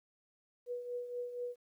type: tone with tremolo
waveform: sine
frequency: 488.2 Hz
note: B4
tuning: 20 cents flat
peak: -35 dBFS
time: 0.66-1.56 s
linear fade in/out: 50 ms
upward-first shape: triangle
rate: 4.2 Hz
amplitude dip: 65%
effects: 12-bit